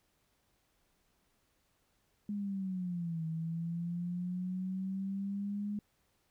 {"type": "linear two-way sweep", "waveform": "sine", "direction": "down then up", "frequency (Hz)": [207.7, 160.2, 207.7], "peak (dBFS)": -34, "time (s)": [2.29, 5.79], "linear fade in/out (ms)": 2, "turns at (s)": 3.25, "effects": ["pink hiss -75 dBFS RMS until 6.3 s"]}